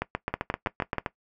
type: two click trains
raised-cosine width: 0.5 ms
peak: -12 / -11 dBFS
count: 9 / 5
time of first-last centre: 0.02-1.062 / 0.34-0.983 s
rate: 7.68 / 6.22 Hz
effects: noise-tail reverb RT60 0.1 s tail -18 dB re dry